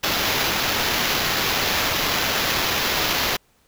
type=noise with sample-and-hold; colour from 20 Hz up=blue; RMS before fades=-22 dBFS; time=0.03-3.37 s; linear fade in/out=10 ms; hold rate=8820 Hz; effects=pink hiss -61 dBFS RMS until 3.67 s